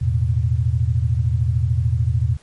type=chord; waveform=sine; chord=E suspended fourth; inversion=none; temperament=equal; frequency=82.41 / 110 / 123.47 Hz; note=E2 / A2 / B2; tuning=0 / 0 / 0 cents; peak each=-20 dBFS; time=0.01-2.37 s; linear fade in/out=10 ms; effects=pink hiss -53 dBFS RMS until 2.42 s + MP3 48 kbps